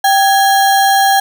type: tone with sample-and-hold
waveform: sine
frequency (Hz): 784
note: G5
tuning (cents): 0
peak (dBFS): -7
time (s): 0.04-1.2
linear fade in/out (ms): 5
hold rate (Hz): 2450
effects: none